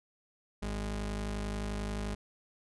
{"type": "tone pair together", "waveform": "sawtooth", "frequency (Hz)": [51.4, 102.8], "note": ["G#1", "G#2"], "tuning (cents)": [-17, -17], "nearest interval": "octave", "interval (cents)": 1200, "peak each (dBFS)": [-31, -32], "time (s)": [0.62, 2.15], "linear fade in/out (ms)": 10, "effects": ["resampled to 24000 Hz"]}